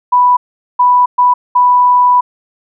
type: tone bursts at uneven times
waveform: sine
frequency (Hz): 987.8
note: B5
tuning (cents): 0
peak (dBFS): -5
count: 4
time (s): 0.12-0.37 / 0.79-1.06 / 1.18-1.34 / 1.55-2.21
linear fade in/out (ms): 10
effects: none